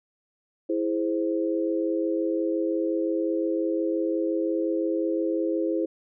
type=chord; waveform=sine; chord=E augmented; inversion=none; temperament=equal; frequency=329.6 / 415.3 / 523.3 Hz; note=E4 / G#4 / B#4; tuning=0 / 0 / 0 cents; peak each=-25 / -30 / -29 dBFS; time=0.69-5.86 s; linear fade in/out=10 ms; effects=none